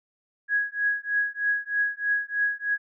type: tone with tremolo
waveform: sine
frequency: 1661.2 Hz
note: G#6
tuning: in tune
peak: -19 dBFS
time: 0.48-2.78 s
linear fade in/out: 50 ms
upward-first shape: triangle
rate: 3.2 Hz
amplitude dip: 100%
effects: none